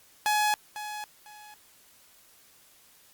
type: tone with echo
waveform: sawtooth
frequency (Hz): 843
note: G#5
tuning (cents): +26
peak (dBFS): -19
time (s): 0.26-0.54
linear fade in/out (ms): 0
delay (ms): 500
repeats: 2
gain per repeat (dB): -12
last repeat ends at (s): 1.54
effects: white hiss -58 dBFS RMS until 3.13 s + Opus 48 kbps